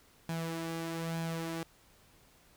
sawtooth tone with flanger, 164.81 Hz, E3, in tune, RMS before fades -37 dBFS, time 0.29-1.63 s, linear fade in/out 2 ms, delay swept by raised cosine 1.2 to 3.6 ms, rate 1.1 Hz, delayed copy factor +0.5, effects pink hiss -63 dBFS RMS until 2.56 s

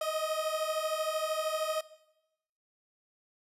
30% pulse beating tone pair, 620 / 633 Hz, D#5 / D#5, -6 / +30 cents, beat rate 13 Hz, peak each -31 dBFS, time 0.01-1.81 s, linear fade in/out 5 ms, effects noise-tail reverb RT60 0.9 s tail -18 dB re dry + resampled to 32000 Hz

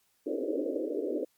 pink band-pass noise, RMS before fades -32 dBFS, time 0.26-1.25 s, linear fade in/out 10 ms, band 270 to 580 Hz, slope 96 dB/octave, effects white hiss -71 dBFS RMS until 1.37 s + MP3 96 kbps

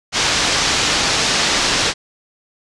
white low-pass noise, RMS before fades -17 dBFS, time 0.12-1.94 s, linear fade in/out 50 ms, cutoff 6100 Hz, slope 24 dB/octave, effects resampled to 24000 Hz

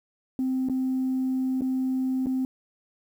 sine tone with dropouts, 260 Hz, C4, 11 cents flat, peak -22 dBFS, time 0.39-2.45 s, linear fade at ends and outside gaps 1 ms, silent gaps 0.687-0.697 / 1.609-1.619 / 2.26-2.268 s, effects tanh soft clip ceiling -20 dBFS + 9-bit

